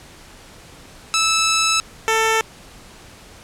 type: tone pair in turn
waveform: 10% pulse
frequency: 1311 / 444.8 Hz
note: E6 / A4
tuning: -10 / +19 cents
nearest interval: octave + perfect fifth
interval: 1871 cents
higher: first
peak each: -7 dBFS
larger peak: neither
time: 1.14-1.8 / 2.08-2.41 s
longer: first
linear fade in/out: 0 ms
effects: pink hiss -43 dBFS RMS until 3.43 s + low-pass 10000 Hz 12 dB/octave